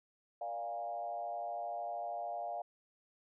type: tone with frequency modulation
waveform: sine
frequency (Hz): 701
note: F5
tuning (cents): +6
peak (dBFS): -37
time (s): 0.41-2.62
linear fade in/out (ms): 5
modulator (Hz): 113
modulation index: 0.94
effects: none